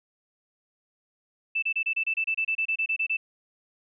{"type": "tone bursts", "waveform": "sine", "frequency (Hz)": 2645, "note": "E7", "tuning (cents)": 5, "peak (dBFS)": -23, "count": 16, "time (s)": [1.55, 3.17], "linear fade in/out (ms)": 10, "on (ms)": 75, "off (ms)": 28, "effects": []}